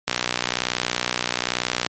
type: click train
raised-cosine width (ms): 0.2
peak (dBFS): -3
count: 110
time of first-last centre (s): 0.08-1.864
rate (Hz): 61.1
effects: high-pass 100 Hz 12 dB/octave + MP3 32 kbps